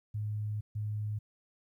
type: tone bursts at uneven times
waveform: sine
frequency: 105.8 Hz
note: G#2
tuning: 33 cents sharp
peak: -32 dBFS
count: 2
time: 0.14-0.61 / 0.75-1.19 s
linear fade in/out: 10 ms
effects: 12-bit